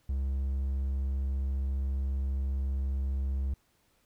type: tone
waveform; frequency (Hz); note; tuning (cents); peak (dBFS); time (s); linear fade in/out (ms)
triangle; 67.4; C#2; -48; -26; 0.09-3.54; 5
effects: pink hiss -70 dBFS RMS until 4.05 s